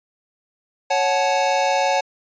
square chord, F# minor, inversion second, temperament equal with one note detuned, 554.4 / 740 / 865.9 Hz, C#5 / F#5 / A5, 0 / 0 / -28 cents, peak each -22 dBFS, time 0.9-2.01 s, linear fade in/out 10 ms, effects resampled to 16000 Hz

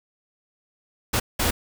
pink noise bursts at uneven times, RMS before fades -22 dBFS, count 2, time 1.13-1.2 / 1.39-1.51 s, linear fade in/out 10 ms, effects none

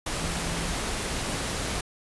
sine tone in noise, 168.6 Hz, E3, 39 cents sharp, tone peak -35 dBFS, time 0.2-0.72 s, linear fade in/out 5 ms, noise pink, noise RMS -30 dBFS, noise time 0.06-1.81 s, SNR -8 dB, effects resampled to 24000 Hz

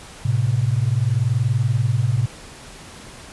sine tone pair together, 108.5 / 129.09 Hz, A2 / C3, -24 / -23 cents, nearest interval minor third, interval 301 cents, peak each -19 dBFS, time 0.25-2.26 s, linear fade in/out 5 ms, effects pink hiss -40 dBFS RMS until 3.32 s + resampled to 24000 Hz

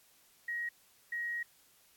sine tone bursts at uneven times, 1892 Hz, A#6, 25 cents sharp, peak -34 dBFS, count 2, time 0.48-0.69 / 1.12-1.43 s, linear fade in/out 5 ms, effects white hiss -65 dBFS RMS until 1.96 s + AAC 64 kbps

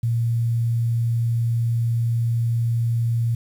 sine tone with quantisation, 116.54 Hz, A#2, in tune, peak -18 dBFS, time 0.03-3.35 s, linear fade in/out 5 ms, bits 8, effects none

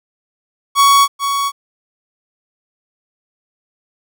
45% pulse tone with echo, 1119 Hz, C#6, 16 cents sharp, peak -7 dBFS, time 0.75-1.08 s, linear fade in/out 50 ms, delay 440 ms, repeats 1, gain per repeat -8 dB, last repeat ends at 1.52 s, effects none

